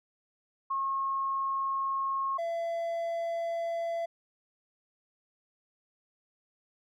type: tone pair in turn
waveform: sine / triangle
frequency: 1084 / 673.3 Hz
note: C#6 / E5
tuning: -39 / +36 cents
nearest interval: minor sixth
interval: 825 cents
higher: first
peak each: -28 dBFS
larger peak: neither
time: 0.7-2.38 / 2.38-4.06 s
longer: neither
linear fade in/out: 10 ms
effects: none